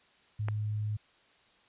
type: tone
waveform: sine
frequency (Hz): 106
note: G#2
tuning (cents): +36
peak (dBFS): -30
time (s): 0.39-0.97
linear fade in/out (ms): 10
type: click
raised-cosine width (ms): 0.5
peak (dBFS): -21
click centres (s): 0.485
effects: white hiss -64 dBFS RMS until 1.68 s + resampled to 8000 Hz